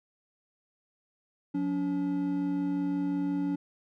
triangle tone pair together, 179.7 / 285.3 Hz, F3 / C#4, +50 / +50 cents, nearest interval minor sixth, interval 800 cents, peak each -32 / -26 dBFS, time 1.54-3.56 s, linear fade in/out 10 ms, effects none

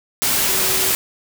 sine tone in noise, 378.6 Hz, F#4, 40 cents sharp, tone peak -29 dBFS, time 0.49-0.91 s, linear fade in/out 0 ms, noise white, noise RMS -18 dBFS, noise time 0.22-0.95 s, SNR -14 dB, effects none

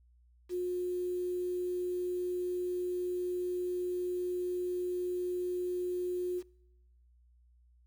sine tone with quantisation, 359.5 Hz, F#4, 50 cents flat, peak -31 dBFS, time 0.49-6.43 s, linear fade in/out 50 ms, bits 9, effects noise-tail reverb RT60 0.9 s tail -25 dB re dry + added 60 Hz sine -61 dBFS peak until 7.86 s

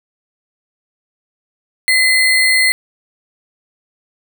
sine tone with sample-and-hold, 2037 Hz, C7, 47 cents flat, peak -9 dBFS, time 1.88-2.72 s, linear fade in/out 0 ms, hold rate 6300 Hz, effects none

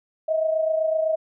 sine tone pair together, 634 / 661.9 Hz, D#5 / E5, +32 / +7 cents, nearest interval minor second, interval 75 cents, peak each -20 / -28 dBFS, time 0.28-1.16 s, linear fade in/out 10 ms, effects none

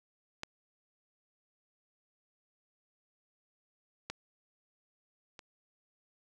clicks, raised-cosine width 0.2 ms, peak -20 / -20 / -30 dBFS, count 3, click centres 0.434 / 4.1 / 5.392 s, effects none

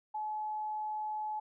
sine tone, 855 Hz, A5, 50 cents flat, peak -34 dBFS, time 0.14-1.4 s, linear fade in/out 10 ms, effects none

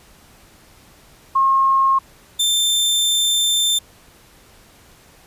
sine / sawtooth tone pair in turn, 1077 / 3569 Hz, C6 / A7, +50 / +24 cents, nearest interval octave + major sixth, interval 2074 cents, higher second, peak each -12 dBFS, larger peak neither, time 1.35-1.99 / 2.39-3.79 s, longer second, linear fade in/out 10 ms, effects pink hiss -49 dBFS RMS until 5.26 s + resampled to 32000 Hz

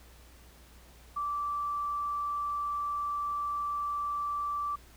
sine tone, 1165 Hz, D6, 14 cents flat, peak -30 dBFS, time 1.16-4.76 s, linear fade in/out 10 ms, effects added 60 Hz sine -54 dBFS peak until 4.96 s + pink hiss -58 dBFS RMS until 4.96 s

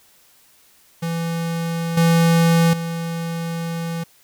square tone with level steps, 166.8 Hz, E3, 21 cents sharp, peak -22 / -13 / -24 dBFS, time 1.02-4.04 s, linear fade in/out 10 ms, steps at 1.97 / 2.73 s, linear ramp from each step 5 ms, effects white hiss -54 dBFS RMS until 4.23 s

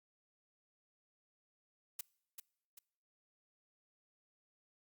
blue noise with echo, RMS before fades -40 dBFS, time 1.99-2.01 s, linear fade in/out 5 ms, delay 390 ms, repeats 2, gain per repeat -7 dB, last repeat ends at 2.79 s, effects noise-tail reverb RT60 0.7 s tail -24 dB re dry + Opus 48 kbps

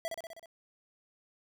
square tone with echo, 661 Hz, E5, 5 cents sharp, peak -33 dBFS, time 0.05-0.08 s, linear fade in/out 0 ms, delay 63 ms, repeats 6, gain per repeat -3 dB, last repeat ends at 0.458 s, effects none

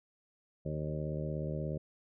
harmonic tone with a mistuned harmonic, 76.7 Hz, D#2, 24 cents flat, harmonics 1 / 2 / 3 / 4 / 5 / 6 / 7 / 8, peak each -43 / -36 / -45 / -47 / -44 / -48 / -43 / -46 dBFS, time 0.65-1.78 s, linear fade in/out 10 ms, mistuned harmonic 8, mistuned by -16 cents, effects none

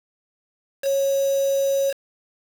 sine tone with quantisation, 549 Hz, C#5, 17 cents flat, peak -18 dBFS, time 0.82-1.94 s, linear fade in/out 50 ms, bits 5, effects none

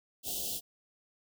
white band-stop noise, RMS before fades -36 dBFS, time 0.23-0.61 s, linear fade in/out 50 ms, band 790 to 2800 Hz, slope 96 dB/octave, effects none

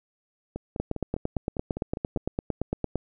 two click trains, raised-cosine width 2 ms, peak -13 / -19 dBFS, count 20 / 9, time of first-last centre 0.8-2.957 / 0.56-2.173 s, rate 8.81 / 4.96 Hz, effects none

